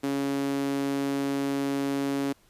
sawtooth tone with high-pass filter, 139 Hz, C#3, 5 cents sharp, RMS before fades -28 dBFS, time 0.03-2.33 s, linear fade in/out 10 ms, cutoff 290 Hz, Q 3.1, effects pink hiss -62 dBFS RMS until 2.49 s + resampled to 32000 Hz

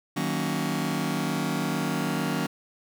sawtooth chord, D# minor seventh, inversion none, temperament just, 155.56 / 186.68 / 233.3 / 280 Hz, D#3 / F#3 / A#3 / C#4, 0 / +16 / +2 / +18 cents, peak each -27 dBFS, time 0.16-2.47 s, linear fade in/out 10 ms, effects none

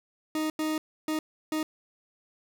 40% pulse tone bursts at uneven times, 311.1 Hz, D#4, in tune, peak -26 dBFS, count 4, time 0.35-0.5 / 0.59-0.78 / 1.08-1.19 / 1.52-1.63 s, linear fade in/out 2 ms, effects none

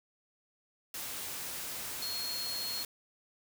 sine tone in noise, 4290 Hz, C8, 42 cents sharp, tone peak -36 dBFS, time 2.02-2.83 s, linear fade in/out 2 ms, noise white, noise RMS -40 dBFS, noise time 0.94-2.85 s, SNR +1 dB, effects none

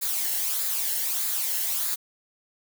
blue noise with flanger, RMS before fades -27 dBFS, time 0.01-1.96 s, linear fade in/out 20 ms, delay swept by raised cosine 0.34 to 0.85 ms, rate 1.6 Hz, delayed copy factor -0.5, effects none

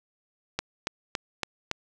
click train, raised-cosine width 0.2 ms, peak -10 dBFS, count 5, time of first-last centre 0.59-1.714 s, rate 3.56 Hz, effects none

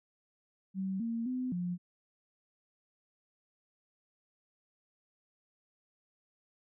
sine tone with pitch steps, 191 / 230.1 / 253.9 / 177.2 Hz, G3 / A#3 / B3 / F3, -45 / -22 / +48 / +25 cents, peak -32 dBFS, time 0.74-1.78 s, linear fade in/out 50 ms, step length 260 ms, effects none

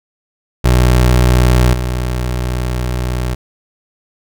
25% pulse tone with level steps, 61.74 Hz, B1, in tune, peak -4 / -12 dBFS, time 0.64-3.35 s, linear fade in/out 10 ms, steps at 1.73 s, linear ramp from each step 5 ms, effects none

